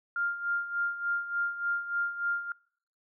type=tone with tremolo; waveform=sine; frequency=1400 Hz; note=F6; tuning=4 cents sharp; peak=-26 dBFS; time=0.16-2.52 s; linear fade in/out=2 ms; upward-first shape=sine; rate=3.4 Hz; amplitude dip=75%; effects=noise-tail reverb RT60 0.6 s tail -25 dB re dry